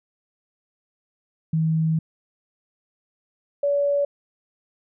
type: tone pair in turn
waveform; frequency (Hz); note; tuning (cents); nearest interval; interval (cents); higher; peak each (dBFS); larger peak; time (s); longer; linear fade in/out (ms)
sine; 160 / 570.2; D#3 / C#5; +49 / +49; octave + minor seventh; 2200; second; -18; neither; 1.53-1.99 / 3.63-4.05; first; 5
effects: none